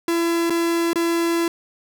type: tone with dropouts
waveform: 45% pulse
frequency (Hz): 336.9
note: E4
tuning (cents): +38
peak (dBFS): -18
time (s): 0.08-1.48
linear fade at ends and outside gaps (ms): 2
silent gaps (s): 0.498-0.504 / 0.932-0.957
effects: none